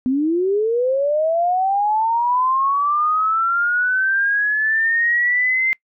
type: linear sweep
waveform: sine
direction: up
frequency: 247.9 to 2093 Hz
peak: -15 dBFS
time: 0.06-5.73 s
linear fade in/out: 0 ms
effects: noise-tail reverb RT60 0.1 s tail -23 dB re dry